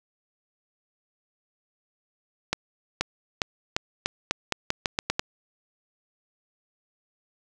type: accelerating click train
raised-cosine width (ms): 0.2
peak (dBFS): -6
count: 12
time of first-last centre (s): 2.53-5.195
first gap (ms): 480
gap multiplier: 0.85
effects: none